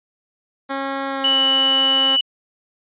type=tone with pitch glide; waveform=10% pulse; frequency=272.7 to 267.6 Hz; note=C#4 to C4; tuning=-28 to +39 cents; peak=-14 dBFS; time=0.69-2.17 s; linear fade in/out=20 ms; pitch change=-33 cents; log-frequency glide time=1.07-1.41 s
type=tone; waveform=sine; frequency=2960 Hz; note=F#7; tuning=in tune; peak=-14 dBFS; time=1.24-2.21 s; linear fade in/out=5 ms
effects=resampled to 8000 Hz